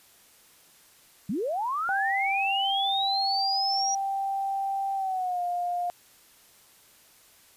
sine linear sweep, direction up, 164.81 to 5800 Hz, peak -26 dBFS, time 1.29-3.95 s, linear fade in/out 5 ms
sine tone with pitch glide, 784 to 706.6 Hz, G5 to F5, 0 to +20 cents, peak -26 dBFS, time 1.89-5.9 s, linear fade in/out 0 ms, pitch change -180 cents, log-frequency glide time 4.95-5.42 s
effects white hiss -57 dBFS RMS until 7.56 s + resampled to 32000 Hz

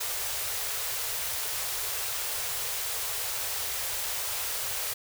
white band-stop noise, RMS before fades -32 dBFS, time 0-4.94 s, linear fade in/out 10 ms, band 130 to 390 Hz, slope 96 dB/octave, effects none

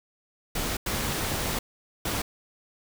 pink noise bursts at uneven times, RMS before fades -29 dBFS, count 3, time 0.55-0.77 / 0.86-1.59 / 2.05-2.22 s, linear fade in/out 5 ms, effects none

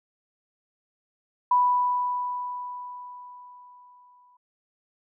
sine tone with exponential decay, 987.8 Hz, B5, in tune, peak -16 dBFS, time 1.51-4.37 s, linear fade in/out 5 ms, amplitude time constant 620 ms, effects none

